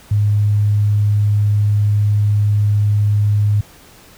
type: tone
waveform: sine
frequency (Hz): 103.83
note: G#2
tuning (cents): 0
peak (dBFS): -11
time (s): 0.11-3.61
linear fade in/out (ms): 5
effects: pink hiss -44 dBFS RMS until 4.17 s